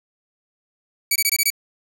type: tone bursts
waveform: 10% pulse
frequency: 2278 Hz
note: C#7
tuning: 47 cents sharp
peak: -7 dBFS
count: 6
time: 1.11-1.503 s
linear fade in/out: 5 ms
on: 48 ms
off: 21 ms
effects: none